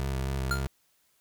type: tone with vibrato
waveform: 25% pulse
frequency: 66.7 Hz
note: C2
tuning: 34 cents sharp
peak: -25 dBFS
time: 0-0.67 s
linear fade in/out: 0 ms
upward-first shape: square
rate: 3.9 Hz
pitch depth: 21 cents each way
type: tone with exponential decay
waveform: square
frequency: 1396.9 Hz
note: F6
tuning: in tune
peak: -24 dBFS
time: 0.51-0.67 s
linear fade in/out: 2 ms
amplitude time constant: 34 ms
effects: white hiss -69 dBFS RMS until 1.2 s